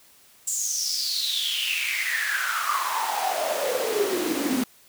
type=noise with high-pass filter sweep; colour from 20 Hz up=pink; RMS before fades=-26 dBFS; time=0.47-4.64 s; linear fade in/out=5 ms; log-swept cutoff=7500 to 240 Hz; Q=9; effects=white hiss -55 dBFS RMS until 4.88 s